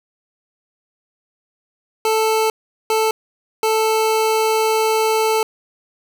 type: tone bursts at uneven times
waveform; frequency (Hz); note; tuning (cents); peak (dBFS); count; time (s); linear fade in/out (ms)
25% pulse; 440; A4; 0; -11; 3; 2.05-2.5 / 2.9-3.11 / 3.63-5.43; 2
effects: none